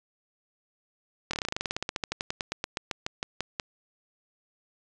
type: slowing click train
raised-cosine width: 0.2 ms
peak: -12 dBFS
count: 29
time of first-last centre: 1.31-3.598 s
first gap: 24 ms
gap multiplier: 1.08
effects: resampled to 22050 Hz + 7-bit